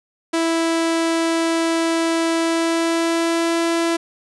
sawtooth tone with pitch glide, 329.8 to 334.4 Hz, E4 to E4, +1 to +25 cents, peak -13 dBFS, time 0.33-3.97 s, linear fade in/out 10 ms, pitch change +24 cents, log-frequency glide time 2.38-3.6 s, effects resampled to 24000 Hz + 9-bit

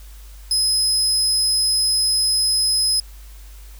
30% pulse tone, 5080 Hz, D#8, 35 cents sharp, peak -12 dBFS, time 0.51-3 s, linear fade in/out 2 ms, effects added 50 Hz sine -37 dBFS peak until 3.79 s + white hiss -49 dBFS RMS until 3.79 s

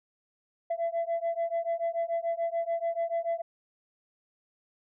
sine beating tone pair, 669 / 675.9 Hz, E5 / E5, +25 / +43 cents, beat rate 6.9 Hz, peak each -29 dBFS, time 0.7-3.42 s, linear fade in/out 10 ms, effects tanh soft clip ceiling -24 dBFS

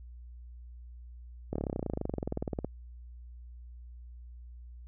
slowing click train, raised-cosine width 2 ms, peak -19 dBFS, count 29, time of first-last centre 1.53-2.646 s, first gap 26 ms, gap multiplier 1.03, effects added 60 Hz sine -45 dBFS peak until 4.87 s

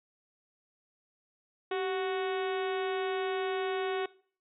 harmonic tone with a mistuned harmonic, 370 Hz, F#4, in tune, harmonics 1 / 2 / 3 / 4 / 5 / 6 / 7 / 8 / 9 / 10, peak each -31 / -37 / -41 / -43 / -45 / -47 / -48 / -49 / -50 / -51 dBFS, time 1.71-4.06 s, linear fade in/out 5 ms, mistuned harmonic 1, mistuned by +68 cents, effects noise-tail reverb RT60 0.5 s tail -21 dB re dry

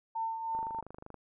sine tone with tremolo, 901 Hz, A5, 41 cents sharp, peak -30 dBFS, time 0.15-0.81 s, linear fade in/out 10 ms, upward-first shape triangle, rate 3.1 Hz, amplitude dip 55%
click train, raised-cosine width 1 ms, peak -32 dBFS, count 16, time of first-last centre 0.55-1.143 s, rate 25.3 Hz
effects none

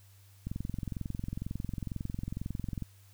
click train, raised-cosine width 5 ms, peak -23 dBFS, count 53, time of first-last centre 0.47-2.823 s, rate 22.1 Hz, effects added 98 Hz sine -56 dBFS peak until 3.13 s + white hiss -64 dBFS RMS until 3.13 s

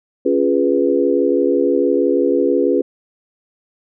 sine chord, C# dominant seventh, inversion none, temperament equal, 277.2 / 349.2 / 415.3 / 493.9 Hz, C#4 / E#4 / G#4 / B4, 0 / 0 / 0 / 0 cents, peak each -18 dBFS, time 0.25-2.82 s, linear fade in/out 10 ms, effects none

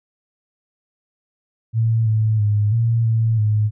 sine tone with pitch steps, 113.2 / 109.3 / 104.4 / 115.3 / 112.7 / 106.5 Hz, A2 / A2 / G#2 / A#2 / A2 / G#2, +50 / -11 / +10 / -19 / +42 / +44 cents, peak -14 dBFS, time 1.73-3.71 s, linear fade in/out 50 ms, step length 330 ms, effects none

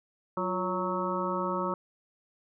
harmonic tone with a mistuned harmonic, 185 Hz, F#3, in tune, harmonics 1 / 2 / 3 / 5 / 6 / 7, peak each -35 / -35 / -35 / -35 / -35 / -35 dBFS, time 0.37-1.74 s, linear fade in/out 2 ms, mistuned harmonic 2, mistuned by -78 cents, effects none

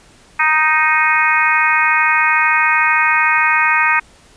harmonic tone, 311.1 Hz, D#4, in tune, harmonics 3 / 4 / 5 / 6 / 7 / 8, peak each -18 / -18 / -18 / -18 / -18 / -18 dBFS, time 0.39-4 s, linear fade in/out 10 ms, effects pink hiss -47 dBFS RMS until 4.36 s + resampled to 22050 Hz

